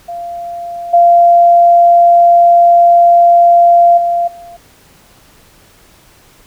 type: tone with level steps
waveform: sine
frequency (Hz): 691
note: F5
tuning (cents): -19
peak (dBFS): -20 / -3 / -10 / -30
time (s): 0.08-4.57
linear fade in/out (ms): 10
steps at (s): 0.93 / 3.97 / 4.27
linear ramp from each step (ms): 10
effects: pink hiss -45 dBFS RMS until 6.46 s